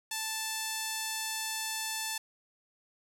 5% pulse tone, 880 Hz, A5, in tune, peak -21 dBFS, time 0.11-2.18 s, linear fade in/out 5 ms, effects none

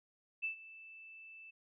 sine tone with ADSR envelope, 2642 Hz, E7, 3 cents sharp, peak -33 dBFS, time 0.42-1.51 s, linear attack 23 ms, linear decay 110 ms, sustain -18 dB, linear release 12 ms, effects none

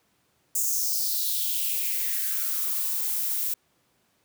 violet noise with high-pass filter sweep, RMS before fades -27 dBFS, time 0.55-3.54 s, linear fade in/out 5 ms, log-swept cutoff 7300 to 520 Hz, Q 4, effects pink hiss -68 dBFS RMS until 4.24 s + high-pass 100 Hz 12 dB/octave

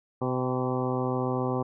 harmonic tone with a mistuned harmonic, 127.3 Hz, C3, 47 cents flat, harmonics 1 / 2 / 3 / 4 / 5 / 6 / 7 / 8 / 9, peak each -31 / -31 / -32 / -33 / -40 / -36 / -40 / -38 / -39 dBFS, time 0.21-1.63 s, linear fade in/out 10 ms, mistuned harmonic 6, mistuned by +32 cents, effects none

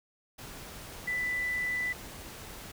sine tone in noise, 1987 Hz, B6, 10 cents sharp, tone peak -29 dBFS, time 1.07-1.93 s, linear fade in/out 10 ms, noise pink, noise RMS -45 dBFS, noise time 0.38-2.72 s, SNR +13 dB, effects none

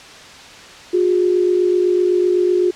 sine tone pair together, 358.7 / 406.6 Hz, F4 / G#4, +46 / -37 cents, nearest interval major second, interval 217 cents, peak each -13 / -20 dBFS, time 0.93-2.71 s, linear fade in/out 10 ms, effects white hiss -38 dBFS RMS until 2.75 s + low-pass 5000 Hz 12 dB/octave

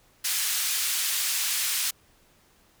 white band-pass noise, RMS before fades -27 dBFS, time 0.24-1.91 s, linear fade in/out 10 ms, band 1800 to 13000 Hz, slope 12 dB/octave, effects pink hiss -61 dBFS RMS until 2.8 s

